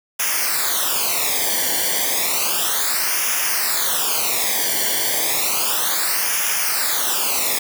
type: noise with flanger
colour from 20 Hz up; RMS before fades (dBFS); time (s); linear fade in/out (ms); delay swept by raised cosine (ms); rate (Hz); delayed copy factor
white; -20; 0.19-7.59; 10; 0.24 to 0.78; 0.32; -0.85
effects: none